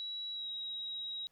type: tone with pitch glide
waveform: sine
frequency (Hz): 3900 to 3829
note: B7 to A#7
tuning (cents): -23 to +46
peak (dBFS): -38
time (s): 0-1.27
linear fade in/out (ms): 0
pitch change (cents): -31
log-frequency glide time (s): 0.32-0.48
effects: pink hiss -75 dBFS RMS until 1.31 s